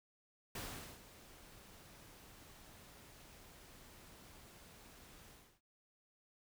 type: noise with ADSR envelope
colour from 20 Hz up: pink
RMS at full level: -44 dBFS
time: 0.55-5.61 s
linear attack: 4 ms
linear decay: 430 ms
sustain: -15 dB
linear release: 310 ms
effects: none